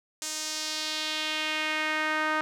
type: tone with band-pass filter sweep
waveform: sawtooth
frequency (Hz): 309.8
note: D#4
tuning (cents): -7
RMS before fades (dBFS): -30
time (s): 0.22-2.41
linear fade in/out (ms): 0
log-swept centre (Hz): 7000 to 1400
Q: 1.8
effects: none